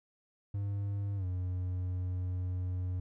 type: tone with pitch glide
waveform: triangle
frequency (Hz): 100.4 to 91.01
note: G2 to F#2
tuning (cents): +42 to -28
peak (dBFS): -30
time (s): 0.54-3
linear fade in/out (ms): 5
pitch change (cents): -170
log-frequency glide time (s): 1.16-1.25
effects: none